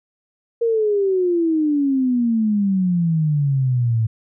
sine exponential sweep, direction down, 471.2 to 109.3 Hz, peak -15 dBFS, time 0.61-4.07 s, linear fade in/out 10 ms, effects none

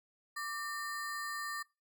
square ring-modulated tone, 1495 Hz, F#6, 17 cents sharp, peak -35 dBFS, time 0.36-1.63 s, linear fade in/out 10 ms, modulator 322 Hz, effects noise-tail reverb RT60 0.3 s tail -25 dB re dry

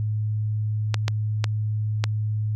clicks, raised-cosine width 0.2 ms, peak -7 dBFS, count 4, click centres 0.943 / 1.081 / 1.442 / 2.04 s, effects added 107 Hz sine -22 dBFS peak until 2.55 s

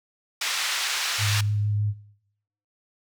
white band-pass noise, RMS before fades -27 dBFS, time 0.41-1.41 s, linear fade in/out 5 ms, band 1200 to 4800 Hz, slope 12 dB/octave
sine tone with vibrato, 104.2 Hz, G#2, 6 cents sharp, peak -22 dBFS, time 1.18-1.94 s, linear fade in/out 50 ms, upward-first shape sine, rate 6.5 Hz, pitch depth 14 cents each way
effects noise-tail reverb RT60 0.8 s tail -21 dB re dry

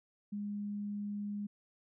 sine tone, 205.3 Hz, G#3, 20 cents flat, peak -36 dBFS, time 0.32-1.47 s, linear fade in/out 10 ms, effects none

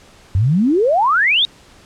sine exponential sweep, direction up, 87.7 to 3799 Hz, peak -11 dBFS, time 0.35-1.45 s, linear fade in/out 0 ms, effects pink hiss -46 dBFS RMS until 1.85 s + low-pass 8000 Hz 12 dB/octave

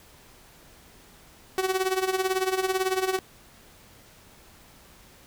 sawtooth tone with tremolo, 376.7 Hz, F#4, 31 cents sharp, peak -17 dBFS, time 1.58-3.19 s, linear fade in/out 0 ms, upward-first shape sine, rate 18 Hz, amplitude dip 75%, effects pink hiss -53 dBFS RMS until 5.26 s

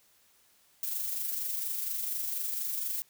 violet noise with amplitude modulation, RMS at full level -32 dBFS, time 0.83-3.02 s, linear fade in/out 0 ms, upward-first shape sine, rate 24.2 Hz, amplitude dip 40%, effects white hiss -65 dBFS RMS until 3.09 s

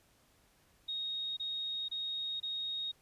sine tone bursts, 3739 Hz, A#7, 4 cents sharp, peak -35 dBFS, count 4, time 0.88-2.918 s, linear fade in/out 10 ms, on 490 ms, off 26 ms, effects pink hiss -68 dBFS RMS until 3.01 s + resampled to 32000 Hz

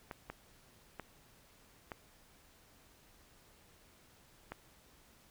clicks, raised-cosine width 0.5 ms, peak -27 dBFS, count 5, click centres 0.112 / 0.3 / 0.997 / 1.918 / 4.52 s, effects pink hiss -64 dBFS RMS until 5.3 s

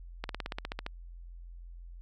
slowing click train, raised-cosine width 0.3 ms, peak -19 dBFS, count 11, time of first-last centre 0.24-0.864 s, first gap 52 ms, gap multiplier 1.04, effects added 43 Hz sine -44 dBFS peak until 2.01 s

